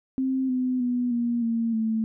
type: tone with pitch steps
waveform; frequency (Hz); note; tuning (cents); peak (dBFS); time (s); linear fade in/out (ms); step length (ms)
sine; 263 / 254.2 / 245.7 / 237.4 / 229.5 / 221.8; C4 / C4 / B3 / A#3 / A#3 / A3; +9 / -50 / -9 / +32 / -27 / +14; -22; 0.18-2.04; 0; 310
effects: none